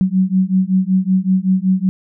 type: beating tone pair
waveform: sine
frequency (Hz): 185.1 / 190.4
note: F#3 / F#3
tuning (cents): +1 / +50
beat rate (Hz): 5.3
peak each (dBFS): -15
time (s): 0.01-1.89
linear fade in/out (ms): 0
effects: none